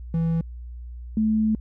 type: tone pair in turn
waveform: triangle / sine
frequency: 164.81 / 217.6 Hz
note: E3 / A3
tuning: 0 / -19 cents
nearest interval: perfect fourth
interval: 481 cents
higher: second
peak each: -18 dBFS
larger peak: neither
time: 0.14-0.41 / 1.17-1.55 s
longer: second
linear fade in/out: 2 ms
effects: added 60 Hz sine -34 dBFS peak until 1.6 s

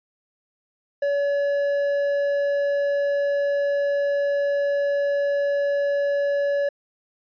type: tone with hard clipping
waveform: triangle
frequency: 568 Hz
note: C#5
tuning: 42 cents sharp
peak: -21 dBFS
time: 1.02-6.69 s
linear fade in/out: 5 ms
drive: 9 dB
effects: resampled to 11025 Hz

